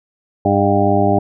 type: harmonic tone with a mistuned harmonic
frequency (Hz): 101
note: G#2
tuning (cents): -48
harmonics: 1 / 2 / 3 / 4 / 6 / 7 / 8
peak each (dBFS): -19 / -19 / -19 / -19 / -19 / -19 / -19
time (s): 0.45-1.19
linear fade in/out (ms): 5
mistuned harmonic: 8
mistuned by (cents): -38
effects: none